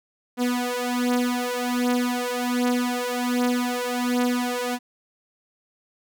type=beating tone pair; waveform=sawtooth; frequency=245.5 / 246.8 Hz; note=B3 / B3; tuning=-10 / -1 cents; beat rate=1.3 Hz; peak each=-21 dBFS; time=0.37-4.79 s; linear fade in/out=50 ms; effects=none